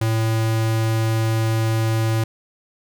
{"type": "tone", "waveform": "square", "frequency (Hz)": 111.9, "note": "A2", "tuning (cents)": 30, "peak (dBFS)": -18, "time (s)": [0.01, 2.24], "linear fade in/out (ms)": 5, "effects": []}